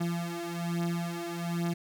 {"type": "beating tone pair", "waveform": "35% pulse", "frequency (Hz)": [170.2, 171.4], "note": ["F3", "F3"], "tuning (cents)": [-44, -32], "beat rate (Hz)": 1.2, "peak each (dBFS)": [-32, -32], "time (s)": [0, 1.74], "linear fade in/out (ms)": 10, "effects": []}